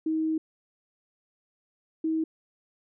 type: tone pair in turn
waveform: sine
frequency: 316.9 / 319.5 Hz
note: D#4 / D#4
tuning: +32 / +46 cents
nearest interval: unison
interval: 14 cents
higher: second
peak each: -24 dBFS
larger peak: neither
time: 0.06-0.38 / 2.04-2.24 s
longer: first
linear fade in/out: 5 ms
effects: none